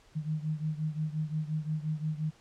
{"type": "beating tone pair", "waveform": "sine", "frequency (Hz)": [153.1, 158.8], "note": ["D#3", "D#3"], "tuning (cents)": [-28, 36], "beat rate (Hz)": 5.7, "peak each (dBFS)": [-32, -35], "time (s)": [0.15, 2.31], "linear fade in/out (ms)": 20, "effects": ["pink hiss -61 dBFS RMS until 2.4 s", "low-pass 7000 Hz 12 dB/octave"]}